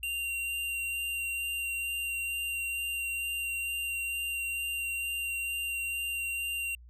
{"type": "tone with vibrato", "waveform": "square", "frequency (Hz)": 2768, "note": "F7", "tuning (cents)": -16, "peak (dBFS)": -32, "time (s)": [0.03, 6.75], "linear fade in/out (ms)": 2, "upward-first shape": "sine", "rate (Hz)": 2.2, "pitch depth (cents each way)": 9, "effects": ["added 60 Hz sine -49 dBFS peak until 6.89 s"]}